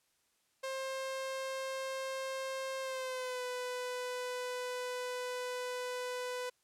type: tone with pitch glide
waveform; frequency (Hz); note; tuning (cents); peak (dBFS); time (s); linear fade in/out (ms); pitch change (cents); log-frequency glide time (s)
sawtooth; 531 to 498.3; C5 to B4; +25 to +15; -33; 0.63-6.5; 10; -110; 2.81-3.43
effects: white hiss -75 dBFS RMS until 6.63 s + low-pass 11000 Hz 12 dB/octave